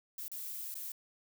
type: noise with dropouts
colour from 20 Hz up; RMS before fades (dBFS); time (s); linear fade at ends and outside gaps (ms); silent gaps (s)
violet; -42; 0.18-0.92; 2; 0.281-0.316 / 0.743-0.753
effects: none